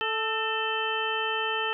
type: harmonic tone with a mistuned harmonic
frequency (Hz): 440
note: A4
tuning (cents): 0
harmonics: 1 / 2 / 3 / 4 / 6 / 7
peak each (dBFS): -33 / -33 / -33 / -33 / -33 / -33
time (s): 0.01-1.73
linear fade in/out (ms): 0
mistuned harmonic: 4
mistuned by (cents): +39
effects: none